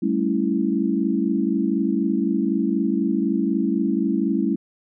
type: chord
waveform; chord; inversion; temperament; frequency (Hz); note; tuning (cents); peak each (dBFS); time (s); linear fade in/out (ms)
sine; A dominant seventh; third; equal; 196 / 220 / 277.2 / 329.6; G3 / A3 / C#4 / E4; 0 / 0 / 0 / 0; -24; 0.02-4.56; 10
effects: none